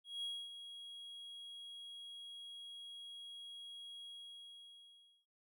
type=tone with ADSR envelope; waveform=triangle; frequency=3300 Hz; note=G#7; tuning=12 cents flat; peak=-37 dBFS; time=0.04-5.26 s; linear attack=190 ms; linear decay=260 ms; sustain=-10 dB; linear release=1200 ms; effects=noise-tail reverb RT60 0.3 s tail -23 dB re dry